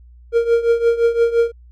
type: tone with tremolo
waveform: triangle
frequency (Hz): 466.2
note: A#4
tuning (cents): 0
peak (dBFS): -7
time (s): 0.32-1.52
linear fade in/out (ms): 50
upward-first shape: triangle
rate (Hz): 5.8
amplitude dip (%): 85
effects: added 60 Hz sine -41 dBFS peak until 1.71 s